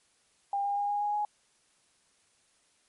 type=tone with pitch steps; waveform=sine; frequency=801 / 807.5 / 814.1 / 820.7 / 827.3 / 834.1 Hz; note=G5 / G#5 / G#5 / G#5 / G#5 / G#5; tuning=+37 / -49 / -35 / -21 / -7 / +7 cents; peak=-27 dBFS; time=0.53-1.25 s; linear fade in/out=2 ms; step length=120 ms; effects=white hiss -68 dBFS RMS until 2.88 s + MP3 48 kbps